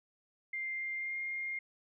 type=tone with pitch glide; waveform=sine; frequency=2101 to 2122 Hz; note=C7 to C7; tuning=+7 to +24 cents; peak=-35 dBFS; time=0.53-1.59 s; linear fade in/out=5 ms; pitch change=+17 cents; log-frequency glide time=0.93-1.17 s; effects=none